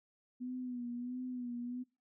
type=tone with vibrato; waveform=sine; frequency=246.9 Hz; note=B3; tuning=in tune; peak=-38 dBFS; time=0.4-1.84 s; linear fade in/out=20 ms; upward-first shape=sine; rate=1.5 Hz; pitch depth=49 cents each way; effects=noise-tail reverb RT60 0.3 s tail -22 dB re dry